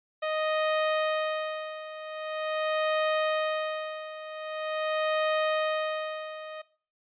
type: tone with tremolo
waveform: sawtooth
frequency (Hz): 622.3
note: D#5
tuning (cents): 0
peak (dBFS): -20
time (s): 0.22-6.62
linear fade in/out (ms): 10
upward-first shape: sine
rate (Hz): 0.44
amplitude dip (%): 80
effects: noise-tail reverb RT60 0.4 s tail -19 dB re dry + resampled to 8000 Hz